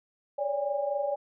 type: tone cluster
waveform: sine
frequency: 555 / 579 / 811 Hz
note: C#5 / D5 / G#5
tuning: +2 / -25 / -41 cents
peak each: -33 / -29 / -34 dBFS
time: 0.38-1.16 s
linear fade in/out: 10 ms
effects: none